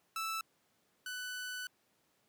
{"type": "tone pair in turn", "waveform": "sawtooth", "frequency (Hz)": [1318.5, 1494.2], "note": ["E6", "F#6"], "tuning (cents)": [0, 17], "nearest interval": "major second", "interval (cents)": 217, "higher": "second", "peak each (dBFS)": [-32, -36], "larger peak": "first", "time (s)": [[0.16, 0.41], [1.06, 1.67]], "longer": "second", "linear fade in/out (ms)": 2, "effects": ["pink hiss -74 dBFS RMS until 2.28 s", "high-pass 150 Hz 12 dB/octave"]}